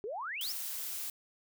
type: exponential sweep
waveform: sine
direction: up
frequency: 385.7 to 5700 Hz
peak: -36 dBFS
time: 0.04-0.52 s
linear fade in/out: 0 ms
type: noise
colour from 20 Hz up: blue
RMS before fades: -39 dBFS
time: 0.41-1.1 s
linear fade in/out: 2 ms
effects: none